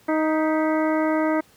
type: harmonic tone with a mistuned harmonic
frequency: 312.8 Hz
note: D#4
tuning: 9 cents sharp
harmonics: 1 / 2 / 3 / 4 / 5 / 6 / 7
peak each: -21 / -24 / -29 / -31 / -34 / -34 / -40 dBFS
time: 0.08-1.41 s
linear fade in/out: 10 ms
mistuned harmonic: 6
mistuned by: +82 cents
effects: pink hiss -55 dBFS RMS until 1.56 s + high-pass 80 Hz 12 dB/octave